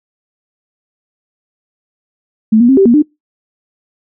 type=tone with pitch steps; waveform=sine; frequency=219.1 / 239.3 / 267.3 / 389.1 / 236.7 / 299.4 Hz; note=A3 / A#3 / C4 / G4 / A#3 / D4; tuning=-7 / +46 / +37 / -13 / +27 / +33 cents; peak=-4 dBFS; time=2.52-3.024 s; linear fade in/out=10 ms; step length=84 ms; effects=noise-tail reverb RT60 0.2 s tail -25 dB re dry